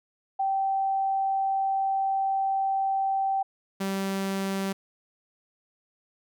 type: tone pair in turn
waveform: sine / sawtooth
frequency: 777 / 194.25 Hz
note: G5 / G3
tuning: -16 / -16 cents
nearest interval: 2 octaves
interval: 2400 cents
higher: first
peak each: -23 dBFS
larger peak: neither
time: 0.39-3.43 / 3.8-4.73 s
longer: first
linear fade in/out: 10 ms
effects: none